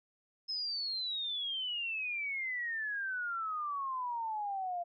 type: exponential sweep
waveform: sine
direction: down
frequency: 5190 to 685 Hz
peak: -34 dBFS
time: 0.48-4.84 s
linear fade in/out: 20 ms
effects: none